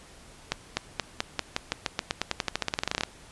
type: accelerating click train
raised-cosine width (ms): 0.2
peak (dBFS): -8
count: 26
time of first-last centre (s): 0.52-3.035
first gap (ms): 250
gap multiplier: 0.91
effects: pink hiss -51 dBFS RMS until 3.31 s + resampled to 24000 Hz